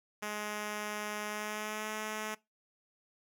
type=tone with pitch glide; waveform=5% pulse; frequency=210 to 215.3 Hz; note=G#3 to A3; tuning=+19 to -37 cents; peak=-25 dBFS; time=0.22-2.35 s; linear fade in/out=10 ms; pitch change=+44 cents; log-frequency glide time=1.25-1.9 s; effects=noise-tail reverb RT60 0.2 s tail -21 dB re dry